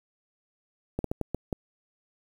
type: slowing click train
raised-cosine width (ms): 2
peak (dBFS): -15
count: 6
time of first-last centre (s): 0.99-1.528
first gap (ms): 53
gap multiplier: 1.36
effects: 8-bit